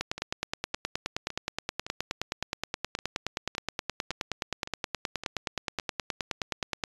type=two click trains; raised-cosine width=0.2 ms; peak=-12 / -20 dBFS; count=66 / 11; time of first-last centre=0.01-6.838 / 0.18-5.798 s; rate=9.52 / 1.78 Hz; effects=resampled to 24000 Hz